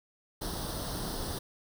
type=noise with comb filter; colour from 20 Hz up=pink; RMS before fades=-36 dBFS; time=0.41-1.39 s; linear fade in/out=10 ms; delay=0.21 ms; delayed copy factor=+0.8; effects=none